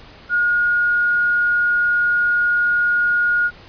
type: tone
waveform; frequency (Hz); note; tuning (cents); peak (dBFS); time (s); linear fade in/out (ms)
sine; 1435; F6; +47; -14; 0.29-3.51; 50
effects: pink hiss -43 dBFS RMS until 3.68 s + resampled to 11025 Hz